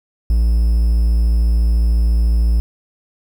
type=tone; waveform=triangle; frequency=57 Hz; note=A#1; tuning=38 cents flat; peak=-9 dBFS; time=0.3-2.6 s; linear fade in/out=0 ms; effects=7-bit